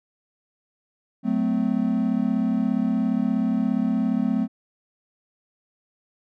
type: chord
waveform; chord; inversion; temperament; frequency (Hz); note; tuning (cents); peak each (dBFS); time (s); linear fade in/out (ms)
triangle; F# diminished; none; equal with one note detuned; 185 / 220 / 257; F#3 / A3 / C4; 0 / 0 / -31; -25 / -21 / -22; 1.23-4.48; 50
effects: none